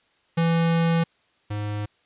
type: tone pair in turn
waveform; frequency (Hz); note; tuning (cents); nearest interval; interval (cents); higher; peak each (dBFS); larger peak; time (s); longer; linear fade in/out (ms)
square; 166.3 / 104.37; E3 / G#2; +16 / +9; minor sixth; 807; first; -19 / -27; first; 0.37-1.04 / 1.5-1.86; first; 10
effects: white hiss -64 dBFS RMS until 2.05 s + resampled to 8000 Hz